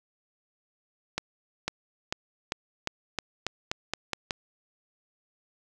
accelerating click train, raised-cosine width 0.2 ms, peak -11 dBFS, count 11, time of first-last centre 1.18-4.308 s, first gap 500 ms, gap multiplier 0.89, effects none

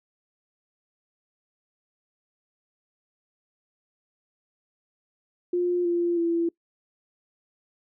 sine tone with pitch steps, 353.9 / 345.4 / 337.1 Hz, F4 / F4 / E4, +23 / -19 / +39 cents, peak -21 dBFS, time 5.53-6.49 s, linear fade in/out 5 ms, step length 320 ms, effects noise-tail reverb RT60 0.1 s tail -23 dB re dry

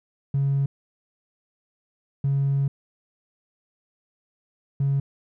triangle tone bursts at uneven times, 138.59 Hz, C#3, in tune, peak -16 dBFS, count 3, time 0.34-0.66 / 2.24-2.68 / 4.8-5 s, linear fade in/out 5 ms, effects tanh soft clip ceiling -16 dBFS

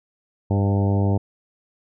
harmonic tone with a mistuned harmonic, 99.5 Hz, G2, 26 cents sharp, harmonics 1 / 2 / 3 / 4 / 5 / 6 / 7 / 8 / 9, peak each -18 / -24 / -28 / -30 / -32 / -34 / -35 / -36 / -37 dBFS, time 0.5-1.18 s, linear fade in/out 10 ms, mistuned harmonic 6, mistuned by +22 cents, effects none

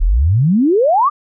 sine exponential sweep, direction up, 34.65 to 1241 Hz, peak -9 dBFS, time 0-1.1 s, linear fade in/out 20 ms, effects none

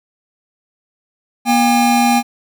square tone pair together, 240 / 806.6 Hz, B3 / G5, -49 / +49 cents, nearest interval octave + major sixth, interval 2098 cents, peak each -14 dBFS, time 1.45-2.23 s, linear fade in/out 50 ms, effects none

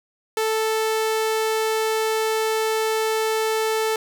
sawtooth tone, 440 Hz, A4, in tune, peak -16 dBFS, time 0.37-3.96 s, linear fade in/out 2 ms, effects none

